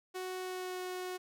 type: tone with pitch glide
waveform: sawtooth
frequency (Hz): 370 to 366.2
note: F#4 to F#4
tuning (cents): 0 to -18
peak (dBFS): -34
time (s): 0.14-1.18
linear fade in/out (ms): 20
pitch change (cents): -18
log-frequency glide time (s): 0.4-0.81
effects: none